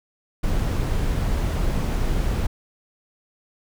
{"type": "noise", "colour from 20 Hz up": "brown", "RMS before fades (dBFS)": -22, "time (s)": [0.43, 2.47], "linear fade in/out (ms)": 10, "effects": []}